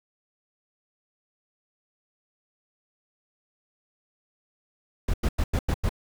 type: noise bursts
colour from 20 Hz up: brown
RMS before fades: -23 dBFS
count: 6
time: 5.08-5.893 s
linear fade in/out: 5 ms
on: 58 ms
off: 93 ms
effects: none